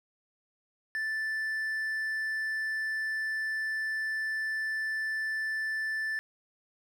triangle tone, 1760 Hz, A6, in tune, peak -28 dBFS, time 0.95-6.19 s, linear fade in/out 0 ms, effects none

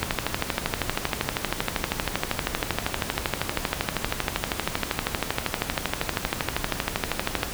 click train, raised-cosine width 0.3 ms, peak -6 dBFS, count 95, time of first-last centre 0.03-7.432 s, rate 12.7 Hz, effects pink hiss -33 dBFS RMS until 7.53 s

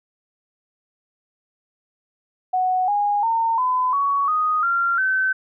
sine tone with pitch steps, 740 / 821.1 / 911 / 1010.9 / 1121.6 / 1244.5 / 1380.9 / 1532.2 Hz, F#5 / G#5 / A#5 / B5 / C#6 / D#6 / F6 / G6, 0 / -20 / -40 / +40 / +20 / 0 / -20 / -40 cents, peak -17 dBFS, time 2.53-5.33 s, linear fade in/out 10 ms, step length 350 ms, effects none

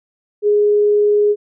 sine tone with vibrato, 415.3 Hz, G#4, in tune, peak -10 dBFS, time 0.42-1.36 s, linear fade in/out 50 ms, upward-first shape triangle, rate 20 Hz, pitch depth 11 cents each way, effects none

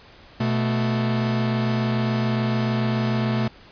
45% pulse tone pair together, 123.47 / 220 Hz, B2 / A3, 0 / 0 cents, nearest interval minor seventh, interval 1000 cents, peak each -23 / -23 dBFS, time 0.4-3.48 s, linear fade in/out 5 ms, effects pink hiss -48 dBFS RMS until 3.71 s + resampled to 11025 Hz

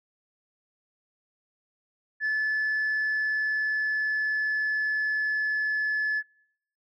sine tone with pitch glide, 1732 to 1722 Hz, A6 to A6, -28 to -38 cents, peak -22 dBFS, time 2.2-6.23 s, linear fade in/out 50 ms, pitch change -10 cents, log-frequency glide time 2.9-6 s, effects noise-tail reverb RT60 0.7 s tail -23 dB re dry + tanh soft clip ceiling -22 dBFS

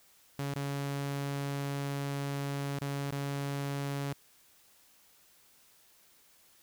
sawtooth tone with dropouts, 140.5 Hz, C#3, 24 cents sharp, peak -29 dBFS, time 0.39-4.13 s, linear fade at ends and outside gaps 2 ms, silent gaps 0.538-0.558 / 2.788-2.814 / 3.107-3.122 s, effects white hiss -63 dBFS RMS until 6.62 s

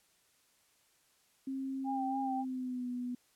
sine tone with pitch glide, 267.5 to 246.7 Hz, C4 to B3, +38 to -2 cents, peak -35 dBFS, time 1.47-3.15 s, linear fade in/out 5 ms, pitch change -140 cents, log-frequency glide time 2.22-2.88 s
sine tone with vibrato, 794 Hz, G5, 22 cents sharp, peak -34 dBFS, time 1.84-2.45 s, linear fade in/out 50 ms, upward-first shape sine, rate 3.5 Hz, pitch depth 39 cents each way
effects white hiss -70 dBFS RMS until 3.35 s + low-pass 12000 Hz 12 dB/octave

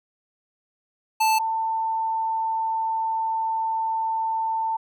square / sine tone pair in turn, 880 / 893.3 Hz, A5 / A5, 0 / +26 cents, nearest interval unison, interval 26 cents, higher second, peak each -18 / -22 dBFS, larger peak first, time 1.2-1.39 / 1.39-4.77 s, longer second, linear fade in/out 10 ms, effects none

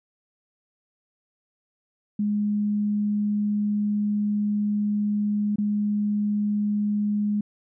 sine tone with dropouts, 207.7 Hz, G#3, in tune, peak -21 dBFS, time 2.19-7.41 s, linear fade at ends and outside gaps 5 ms, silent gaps 5.559-5.583 s, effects none

